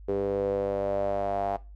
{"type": "tone with band-pass filter sweep", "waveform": "sawtooth", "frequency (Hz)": 99.2, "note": "G2", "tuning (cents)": 21, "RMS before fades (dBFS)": -28, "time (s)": [0.08, 1.57], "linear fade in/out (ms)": 10, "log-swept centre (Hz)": [430, 730], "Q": 7, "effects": ["noise-tail reverb RT60 0.3 s tail -20 dB re dry", "added 50 Hz sine -43 dBFS peak until 1.75 s"]}